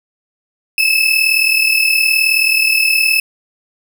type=tone pair together; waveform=35% pulse; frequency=2591 / 2630 Hz; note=E7 / E7; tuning=-30 / -5 cents; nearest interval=unison; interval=25 cents; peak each=-12 dBFS; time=0.78-3.2 s; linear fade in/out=2 ms; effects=none